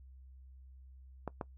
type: clicks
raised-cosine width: 1 ms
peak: -23 dBFS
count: 2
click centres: 1.277 / 1.412 s
effects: noise-tail reverb RT60 0.1 s tail -20 dB re dry + added 65 Hz sine -52 dBFS peak until 1.57 s